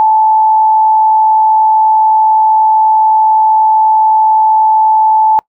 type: tone with frequency modulation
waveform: sine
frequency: 872 Hz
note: A5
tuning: 16 cents flat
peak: -5 dBFS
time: 0-5.39 s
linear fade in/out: 0 ms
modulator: 69 Hz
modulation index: 0.23
effects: noise-tail reverb RT60 0.1 s tail -25 dB re dry